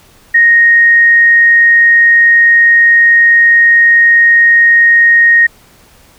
sine tone, 1864.7 Hz, A#6, in tune, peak -3 dBFS, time 0.34-5.47 s, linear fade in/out 10 ms, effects pink hiss -44 dBFS RMS until 6.18 s

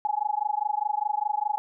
sine tone with amplitude modulation, 840 Hz, G#5, 19 cents sharp, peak -20 dBFS, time 0.05-1.58 s, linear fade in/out 0 ms, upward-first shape sine, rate 24.9 Hz, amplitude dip 100%, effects none

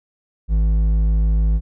sine tone with hard clipping, 53.4 Hz, G#1, 49 cents sharp, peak -15 dBFS, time 0.48-1.61 s, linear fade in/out 50 ms, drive 6 dB, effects none

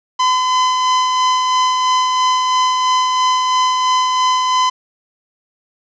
45% pulse tone with tremolo, 1016 Hz, B5, 49 cents sharp, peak -11 dBFS, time 0.19-4.7 s, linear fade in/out 10 ms, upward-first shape sine, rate 3 Hz, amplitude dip 30%, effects resampled to 16000 Hz + 7-bit

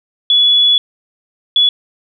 sine tone bursts at uneven times, 3408 Hz, G#7, 44 cents sharp, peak -7 dBFS, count 2, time 0.3-0.78 / 1.56-1.69 s, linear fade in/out 2 ms, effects none

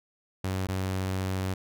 sawtooth tone with dropouts, 94.4 Hz, F#2, 35 cents sharp, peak -24 dBFS, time 0.44-1.54 s, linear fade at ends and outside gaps 5 ms, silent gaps 0.67-0.686 s, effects none

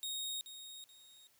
sawtooth tone with echo, 3738 Hz, A#7, 4 cents sharp, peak -35 dBFS, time 0.03-0.41 s, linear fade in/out 0 ms, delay 430 ms, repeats 2, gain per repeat -10 dB, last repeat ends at 1.27 s, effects white hiss -70 dBFS RMS until 1.39 s

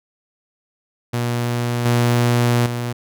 sawtooth tone with level steps, 120.1 Hz, B2, 48 cents flat, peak -15 / -10 / -18 dBFS, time 1.13-2.93 s, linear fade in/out 10 ms, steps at 1.85 / 2.66 s, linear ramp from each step 5 ms, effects none

